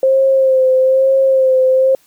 sine tone with vibrato, 527 Hz, C5, 12 cents sharp, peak -8 dBFS, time 0.03-1.95 s, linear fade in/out 2 ms, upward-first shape sine, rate 1.1 Hz, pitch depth 30 cents each way, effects white hiss -53 dBFS RMS until 2.06 s

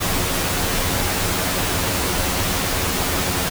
pink noise with comb filter, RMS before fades -21 dBFS, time 0-3.5 s, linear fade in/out 20 ms, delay 11 ms, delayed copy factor +0.55, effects none

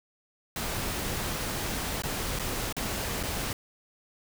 pink noise with dropouts, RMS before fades -32 dBFS, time 0.56-3.53 s, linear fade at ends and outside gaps 2 ms, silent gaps 2.021-2.035 / 2.39-2.395 / 2.726-2.766 / 3.23-3.234 s, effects none

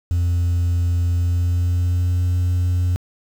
sine tone with pitch glide, 86.9 to 89.34 Hz, F2 to F2, -8 to +40 cents, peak -13 dBFS, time 0.11-2.96 s, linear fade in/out 0 ms, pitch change +48 cents, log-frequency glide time 1.1-2.24 s, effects tanh soft clip ceiling -15 dBFS + 7-bit

